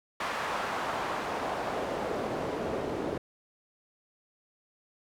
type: noise with band-pass filter sweep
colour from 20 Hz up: pink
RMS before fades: -33 dBFS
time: 0.2-3.18 s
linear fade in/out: 5 ms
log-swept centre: 1200 to 370 Hz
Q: 1.2
effects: none